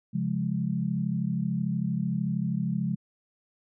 sine chord, Db major, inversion none, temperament equal with one note detuned, 136.21 / 174.61 / 207.7 Hz, Db3 / F3 / Ab3, -30 / 0 / 0 cents, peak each -31 / -29 / -30 dBFS, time 0.13-2.96 s, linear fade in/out 20 ms, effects none

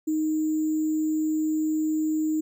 sine tone with sample-and-hold, 311.1 Hz, D#4, in tune, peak -22 dBFS, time 0.07-2.41 s, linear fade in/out 10 ms, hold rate 7350 Hz, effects none

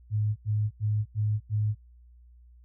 sine tone bursts, 106.3 Hz, G#2, 41 cents sharp, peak -23 dBFS, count 5, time 0.1-1.752 s, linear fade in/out 50 ms, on 260 ms, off 88 ms, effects added 60 Hz sine -51 dBFS peak until 2.64 s

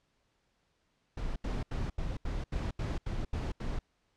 brown noise bursts, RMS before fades -34 dBFS, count 10, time 1.17-3.79 s, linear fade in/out 5 ms, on 190 ms, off 80 ms, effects pink hiss -75 dBFS RMS until 4.16 s + low-pass 6000 Hz 12 dB/octave

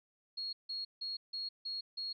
sine tone bursts, 4301 Hz, C8, 47 cents sharp, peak -37 dBFS, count 6, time 0.37-2.13 s, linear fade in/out 10 ms, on 160 ms, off 160 ms, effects none

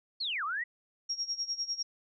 sine linear two-way sweep, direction down then up, 4492 to 1108.7 to 1995 Hz, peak -31 dBFS, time 0.2-0.64 s, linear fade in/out 10 ms, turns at 0.44 s
sine tone with tremolo, 5588 Hz, F8, in tune, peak -29 dBFS, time 1.09-1.83 s, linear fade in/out 10 ms, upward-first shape sine, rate 10 Hz, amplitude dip 85%
effects none

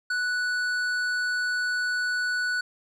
sine tone with hard clipping, 1480 Hz, F#6, in tune, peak -26 dBFS, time 0.1-2.61 s, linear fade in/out 5 ms, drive 9 dB, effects none

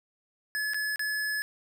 square tone with dropouts, 1710 Hz, A6, 50 cents flat, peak -29 dBFS, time 0.55-1.42 s, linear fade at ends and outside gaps 0 ms, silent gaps 0.735-0.744 / 0.959-0.994 s, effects none

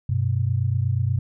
sine tone pair together, 96.97 / 125.3 Hz, G2 / B2, -18 / +25 cents, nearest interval major third, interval 443 cents, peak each -22 dBFS, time 0.09-1.19 s, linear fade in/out 5 ms, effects none

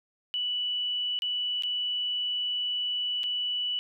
sine tone with dropouts, 2960 Hz, F#7, in tune, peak -27 dBFS, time 0.34-3.79 s, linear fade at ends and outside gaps 0 ms, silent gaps 1.19-1.221 / 1.623-1.635 / 3.233-3.239 s, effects none

